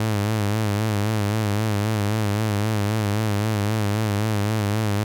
sawtooth tone with vibrato, 105.6 Hz, G#2, 29 cents sharp, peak -16 dBFS, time 0-5.04 s, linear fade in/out 5 ms, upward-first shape sine, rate 3.8 Hz, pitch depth 79 cents each way, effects none

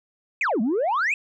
sine exponential two-way sweep, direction down then up, 2632 to 200 to 2632 Hz, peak -18 dBFS, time 0.41-1.14 s, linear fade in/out 2 ms, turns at 0.61 s, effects tanh soft clip ceiling -18 dBFS

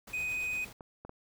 pink noise with tremolo, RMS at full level -48 dBFS, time 0.07-0.73 s, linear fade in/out 5 ms, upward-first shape sine, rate 8.9 Hz, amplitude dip 40%
triangle tone, 2500 Hz, D#7, 8 cents sharp, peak -30 dBFS, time 0.13-0.65 s, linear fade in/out 10 ms
clicks, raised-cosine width 1 ms, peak -31 dBFS, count 3, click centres 0.808 / 1.05 / 1.094 s
effects none

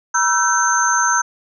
sine tone cluster, 962 / 1329 / 1535 / 6280 Hz, B5 / E6 / G6 / G8, -46 / +14 / -37 / +2 cents, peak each -19 dBFS, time 0.14-1.22 s, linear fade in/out 10 ms, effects none

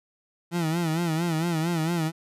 30% pulse tone with vibrato, 165.4 Hz, E3, 6 cents sharp, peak -21 dBFS, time 0.51-2.12 s, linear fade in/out 50 ms, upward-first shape sine, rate 4.4 Hz, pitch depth 98 cents each way, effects resampled to 32000 Hz

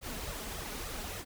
pink noise with flanger, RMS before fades -40 dBFS, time 0.01-1.25 s, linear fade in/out 50 ms, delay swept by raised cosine 1.5 to 4.8 ms, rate 3.5 Hz, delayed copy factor +0.75, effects none

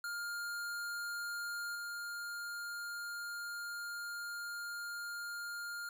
square tone with level steps, 1408 Hz, F6, 14 cents sharp, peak -39 / -41 dBFS, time 0.04-5.89 s, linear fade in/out 2 ms, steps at 1.75 s, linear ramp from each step 5 ms, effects none

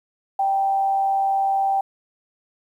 sine tone with amplitude modulation, 782 Hz, G5, 4 cents flat, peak -16 dBFS, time 0.39-1.81 s, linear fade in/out 5 ms, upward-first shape sine, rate 164 Hz, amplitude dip 30%, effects 9-bit

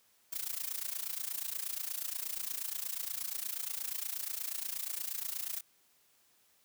blue noise with amplitude modulation, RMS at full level -35 dBFS, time 0.32-5.61 s, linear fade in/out 10 ms, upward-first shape sine, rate 28.4 Hz, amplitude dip 85%, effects white hiss -69 dBFS RMS until 6.64 s + high-pass 80 Hz 12 dB/octave

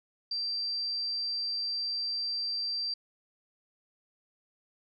sine tone, 4699 Hz, D8, in tune, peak -30 dBFS, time 0.31-2.94 s, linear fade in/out 5 ms, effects none

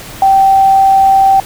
sine tone, 777 Hz, G5, 16 cents flat, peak -4 dBFS, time 0.22-1.4 s, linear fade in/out 2 ms, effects pink hiss -29 dBFS RMS until 1.45 s

